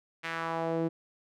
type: tone with band-pass filter sweep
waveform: sawtooth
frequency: 164.81 Hz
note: E3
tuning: in tune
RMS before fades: -32 dBFS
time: 0.23-0.89 s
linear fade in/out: 20 ms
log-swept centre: 2200 to 340 Hz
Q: 1.8
effects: none